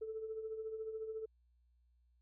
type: tone with tremolo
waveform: sine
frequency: 440 Hz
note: A4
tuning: in tune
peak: -37 dBFS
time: 0.01-1.26 s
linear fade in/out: 10 ms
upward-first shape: triangle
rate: 14 Hz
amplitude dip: 65%
effects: tanh soft clip ceiling -33 dBFS + added 60 Hz sine -69 dBFS peak until 2.21 s